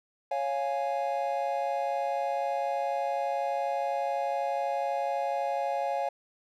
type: chord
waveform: triangle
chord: Db major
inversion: none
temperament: equal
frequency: 554.4 / 698.5 / 830.6 Hz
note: Db5 / F5 / Ab5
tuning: 0 / 0 / 0 cents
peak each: -30 dBFS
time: 0.31-6.09 s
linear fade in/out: 5 ms
effects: none